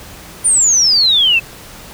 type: exponential sweep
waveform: sine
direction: down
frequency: 9397 to 2583 Hz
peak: -8 dBFS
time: 0.44-1.4 s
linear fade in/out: 20 ms
effects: pink hiss -35 dBFS RMS until 1.93 s